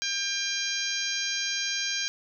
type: harmonic tone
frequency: 799 Hz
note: G5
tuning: 33 cents sharp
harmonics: 2 / 3 / 4 / 5 / 6 / 7 / 8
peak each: -35 / -35 / -35 / -35 / -35 / -35 / -35 dBFS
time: 0.02-2.08 s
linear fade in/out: 0 ms
effects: none